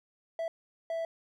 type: tone bursts at uneven times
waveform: triangle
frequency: 659.3 Hz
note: E5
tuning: in tune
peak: -29 dBFS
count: 2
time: 0.39-0.48 / 0.9-1.05 s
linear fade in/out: 2 ms
effects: none

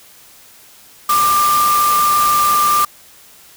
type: tone in noise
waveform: sine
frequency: 1190 Hz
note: D6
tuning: 22 cents sharp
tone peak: -11 dBFS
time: 1.09-2.85 s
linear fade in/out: 5 ms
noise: white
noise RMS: -21 dBFS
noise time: 1.09-2.85 s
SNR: +7 dB
effects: white hiss -44 dBFS RMS until 3.56 s

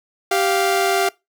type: tone pair together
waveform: sawtooth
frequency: 390.7 / 698.5 Hz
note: G4 / F5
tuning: -6 / 0 cents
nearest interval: minor seventh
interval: 1006 cents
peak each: -15 dBFS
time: 0.31-1.09 s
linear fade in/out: 5 ms
effects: noise-tail reverb RT60 0.2 s tail -22 dB re dry

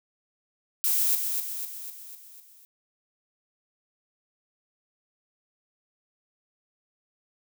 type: noise with echo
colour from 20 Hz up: violet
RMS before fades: -24 dBFS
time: 0.84-1.15 s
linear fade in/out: 0 ms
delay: 250 ms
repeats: 6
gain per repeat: -5 dB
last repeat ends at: 2.65 s
effects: none

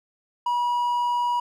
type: tone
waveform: triangle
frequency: 967 Hz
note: B5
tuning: 37 cents flat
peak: -19 dBFS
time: 0.46-1.4 s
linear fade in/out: 5 ms
effects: none

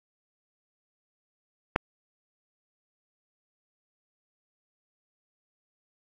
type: clicks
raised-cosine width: 0.5 ms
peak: -30 / -6 dBFS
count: 2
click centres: 1.758 / 1.761 s
effects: none

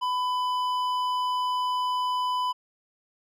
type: tone with hard clipping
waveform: triangle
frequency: 1000 Hz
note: B5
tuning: 21 cents sharp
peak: -26 dBFS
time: 0.01-2.53 s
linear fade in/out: 20 ms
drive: 12 dB
effects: none

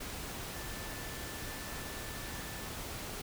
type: tone in noise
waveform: sine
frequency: 1760 Hz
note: A6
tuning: in tune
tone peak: -51 dBFS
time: 0.53-2.68 s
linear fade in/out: 10 ms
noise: pink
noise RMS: -42 dBFS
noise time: 0-3.22 s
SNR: -12 dB
effects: none

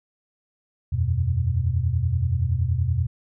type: chord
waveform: sine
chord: E suspended second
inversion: none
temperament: equal with one note detuned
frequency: 82.41 / 92.98 / 123.47 Hz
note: E2 / F#2 / B2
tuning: 0 / +9 / 0 cents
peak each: -24 dBFS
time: 0.92-3.07 s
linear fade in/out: 10 ms
effects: none

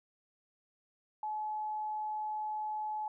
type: tone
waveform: sine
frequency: 855 Hz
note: A5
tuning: 50 cents flat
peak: -34 dBFS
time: 1.23-3.08 s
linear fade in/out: 2 ms
effects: none

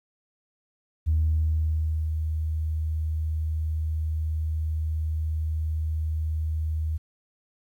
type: tone with ADSR envelope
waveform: sine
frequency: 78.5 Hz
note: D#2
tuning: 16 cents sharp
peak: -18 dBFS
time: 1.06-6.98 s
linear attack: 24 ms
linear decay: 1000 ms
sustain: -6 dB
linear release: 16 ms
effects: tanh soft clip ceiling -15 dBFS + 10-bit

